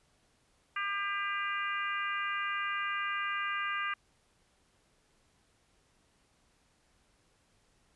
harmonic tone, 400 Hz, G4, 35 cents sharp, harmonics 3 / 4 / 5 / 6 / 7, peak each -35 / -37 / -39 / -41 / -42 dBFS, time 0.76-3.94 s, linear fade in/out 5 ms, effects pink hiss -70 dBFS RMS until 7.95 s + resampled to 24000 Hz

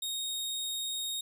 sawtooth tone, 3729 Hz, A#7, in tune, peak -30 dBFS, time 0.02-1.21 s, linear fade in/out 5 ms, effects none

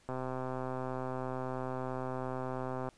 click train, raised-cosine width 1 ms, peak -24 dBFS, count 362, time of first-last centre 0.09-2.888 s, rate 129 Hz, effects pink hiss -65 dBFS RMS until 2.97 s + resampled to 22050 Hz

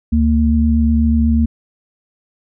sine tone pair together, 73.42 / 228.4 Hz, D2 / A#3, 0 / -35 cents, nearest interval octave + minor sixth, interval 1965 cents, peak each -13 dBFS, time 0.12-1.46 s, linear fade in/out 10 ms, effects none

